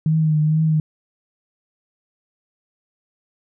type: tone with vibrato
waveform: sine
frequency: 155.56 Hz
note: D#3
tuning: in tune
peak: -14 dBFS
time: 0.06-0.8 s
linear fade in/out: 2 ms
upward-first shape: triangle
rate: 2.2 Hz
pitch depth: 44 cents each way
effects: none